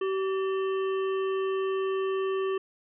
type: harmonic tone with a mistuned harmonic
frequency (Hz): 383.9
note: G4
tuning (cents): -36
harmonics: 1 / 3 / 5 / 7 / 8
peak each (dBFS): -26 / -36 / -44 / -45 / -48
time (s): 0.01-2.58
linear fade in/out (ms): 5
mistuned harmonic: 5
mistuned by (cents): -120
effects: none